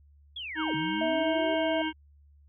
sine linear two-way sweep, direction down then up, 3441 to 139.4 to 397.6 Hz, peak -35 dBFS, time 0.36-1.55 s, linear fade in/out 5 ms, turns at 0.75 s
harmonic tone, 314.1 Hz, D#4, 16 cents sharp, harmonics 1 / 3 / 5 / 7 / 9 / 10, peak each -30 / -35 / -37 / -38 / -40 / -40 dBFS, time 0.55-1.93 s, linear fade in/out 50 ms
sine tone, 650 Hz, E5, 24 cents flat, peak -27 dBFS, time 1.01-1.82 s, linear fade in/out 5 ms
effects added 72 Hz sine -55 dBFS peak until 2.48 s

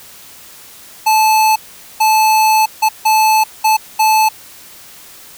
square tone bursts at uneven times, 870 Hz, A5, 20 cents flat, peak -9 dBFS, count 6, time 1.06-1.56 / 2-2.66 / 2.82-2.89 / 3.05-3.44 / 3.64-3.77 / 3.99-4.29 s, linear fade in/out 10 ms, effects white hiss -38 dBFS RMS until 5.37 s

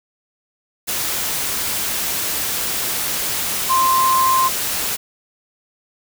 sine tone in noise, 1046.5 Hz, C6, in tune, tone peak -13 dBFS, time 3.69-4.49 s, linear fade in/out 20 ms, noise white, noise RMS -22 dBFS, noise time 0.87-4.97 s, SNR +6 dB, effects none

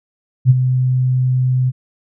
sine tone with ADSR envelope, 127.9 Hz, C3, 39 cents flat, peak -3 dBFS, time 0.45-1.72 s, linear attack 50 ms, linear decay 30 ms, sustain -9 dB, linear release 36 ms, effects none

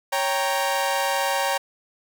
sawtooth chord, G diminished, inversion second, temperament equal, 554.4 / 784 / 932.3 Hz, Db5 / G5 / Bb5, 0 / 0 / 0 cents, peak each -22 dBFS, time 0.12-1.58 s, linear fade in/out 10 ms, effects none

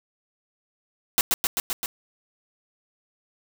white noise with echo, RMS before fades -19 dBFS, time 1.18-1.21 s, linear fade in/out 0 ms, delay 130 ms, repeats 5, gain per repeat -2 dB, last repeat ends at 1.86 s, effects none

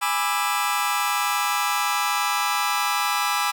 sawtooth chord, E dominant seventh, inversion first, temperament just, 824.1 / 988.9 / 1186.7 / 1318.5 Hz, G#5 / B5 / D6 / E6, -14 / +2 / +18 / 0 cents, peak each -23 dBFS, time 0.01-3.52 s, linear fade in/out 20 ms, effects none

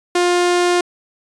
sawtooth tone, 353.5 Hz, F4, 21 cents sharp, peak -9 dBFS, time 0.15-0.81 s, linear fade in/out 5 ms, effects resampled to 22050 Hz

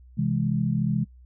sine chord, C augmented, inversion none, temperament equal, 130.81 / 164.81 / 207.7 Hz, C3 / E3 / G#3, 0 / 0 / 0 cents, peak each -26 dBFS, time 0.17-1.05 s, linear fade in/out 20 ms, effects noise-tail reverb RT60 0.1 s tail -26 dB re dry + added 62 Hz sine -47 dBFS peak until 1.25 s

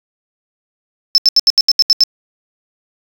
triangle tone bursts, 5274 Hz, E8, in tune, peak -3 dBFS, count 9, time 1.15-2.036 s, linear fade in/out 0 ms, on 30 ms, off 77 ms, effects tanh soft clip ceiling -2 dBFS

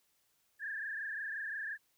sine tone with frequency modulation, 1699 Hz, G#6, 39 cents sharp, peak -37 dBFS, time 0.59-1.78 s, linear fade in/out 50 ms, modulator 25.7 Hz, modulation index 3.5, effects white hiss -75 dBFS RMS until 1.97 s

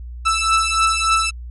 sawtooth beating tone pair, 1318.5 / 1321.9 Hz, E6 / E6, 0 / +4 cents, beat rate 3.4 Hz, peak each -14 dBFS, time 0.25-1.31 s, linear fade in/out 20 ms, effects added 60 Hz sine -29 dBFS peak until 1.5 s + MP3 48 kbps

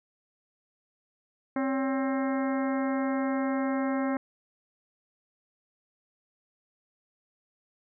harmonic tone with a mistuned harmonic, 265.4 Hz, C4, 25 cents sharp, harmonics 1 / 2 / 3 / 4 / 5 / 6 / 7 / 8, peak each -27 / -33 / -37 / -39 / -41 / -43 / -44 / -45 dBFS, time 1.56-4.17 s, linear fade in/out 2 ms, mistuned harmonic 2, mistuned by +87 cents, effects none

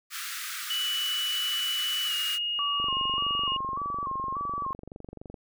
pink high-pass noise, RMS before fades -36 dBFS, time 0.1-2.39 s, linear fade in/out 50 ms, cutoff 1200 Hz, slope 96 dB/octave
sine tone with pitch glide, 2960 to 2862 Hz, F#7 to F7, 0 to +42 cents, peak -27 dBFS, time 0.7-3.57 s, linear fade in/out 5 ms, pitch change -58 cents, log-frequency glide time 2.07-2.12 s
sine tone with vibrato, 1108.7 Hz, C#6, in tune, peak -29 dBFS, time 2.59-4.73 s, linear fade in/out 0 ms, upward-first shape square, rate 1.7 Hz, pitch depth 61 cents each way
click train, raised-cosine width 2 ms, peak -28 dBFS, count 61, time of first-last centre 2.8-5.342 s, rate 23.6 Hz
effects none

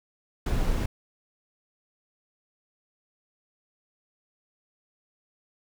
brown noise, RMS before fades -25 dBFS, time 0.46-0.86 s, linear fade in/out 5 ms, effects none

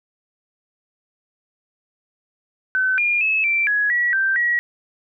sine tone with pitch steps, 1522 / 2415 / 2592 / 2346 / 1674 / 1930 / 1566 / 1915 Hz, F#6 / D7 / E7 / D7 / G#6 / B6 / G6 / A#6, +48 / +48 / -30 / -2 / +13 / -40 / -2 / +46 cents, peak -16 dBFS, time 2.75-4.59 s, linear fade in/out 0 ms, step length 230 ms, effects none

